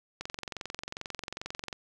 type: click train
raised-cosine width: 0.2 ms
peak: -19 dBFS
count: 35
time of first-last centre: 0.21-1.728 s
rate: 22.4 Hz
effects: none